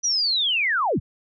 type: linear sweep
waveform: sine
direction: down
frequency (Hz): 5950 to 37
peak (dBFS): -19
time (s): 0.03-1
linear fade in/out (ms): 20
effects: none